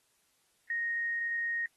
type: tone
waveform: sine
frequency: 1864.7 Hz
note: A#6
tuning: in tune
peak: -30 dBFS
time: 0.7-1.66 s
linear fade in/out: 2 ms
effects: white hiss -72 dBFS RMS until 1.76 s + AAC 32 kbps